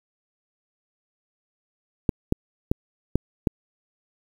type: clicks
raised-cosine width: 3 ms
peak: -6 dBFS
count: 5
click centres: 2.092 / 2.324 / 2.715 / 3.156 / 3.472 s
effects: 7-bit